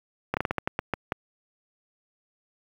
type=slowing click train; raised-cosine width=0.5 ms; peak=-10 dBFS; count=10; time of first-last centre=0.34-1.121 s; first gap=29 ms; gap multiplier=1.26; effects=high-pass 60 Hz 12 dB/octave + 8-bit